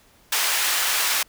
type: high-pass noise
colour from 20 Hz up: pink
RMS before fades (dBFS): -22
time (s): 0.32-1.23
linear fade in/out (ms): 5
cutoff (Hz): 1300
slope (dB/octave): 12
effects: pink hiss -56 dBFS RMS until 1.28 s